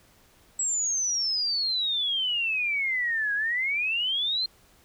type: exponential two-way sweep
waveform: sine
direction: down then up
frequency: 7800 to 1631 to 4224 Hz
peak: -24 dBFS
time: 0.59-4.46 s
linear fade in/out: 5 ms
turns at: 3.34 s
effects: pink hiss -59 dBFS RMS until 4.84 s